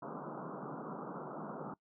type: band-pass noise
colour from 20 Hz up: pink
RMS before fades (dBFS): -44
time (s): 0.02-1.74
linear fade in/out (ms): 5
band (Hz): 140 to 1400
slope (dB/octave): 96
effects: noise-tail reverb RT60 0.1 s tail -22 dB re dry